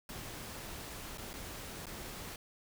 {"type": "noise with dropouts", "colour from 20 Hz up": "pink", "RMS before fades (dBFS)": -45, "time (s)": [0.09, 2.36], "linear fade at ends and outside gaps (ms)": 2, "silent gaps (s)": [[1.175, 1.181], [1.332, 1.338], [1.857, 1.867]], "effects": []}